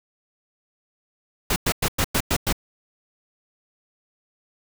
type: noise bursts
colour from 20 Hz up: pink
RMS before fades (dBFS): -21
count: 7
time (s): 1.5-2.527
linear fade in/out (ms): 5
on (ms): 61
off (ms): 100
effects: none